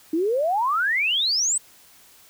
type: exponential sweep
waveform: sine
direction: up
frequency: 305.7 to 8372 Hz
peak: -19 dBFS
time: 0.13-1.58 s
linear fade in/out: 5 ms
effects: white hiss -52 dBFS RMS until 2.29 s